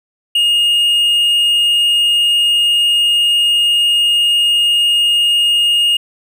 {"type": "tone", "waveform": "triangle", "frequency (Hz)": 2849, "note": "F7", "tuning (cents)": 34, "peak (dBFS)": -8, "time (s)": [0.35, 5.97], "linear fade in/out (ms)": 5, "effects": []}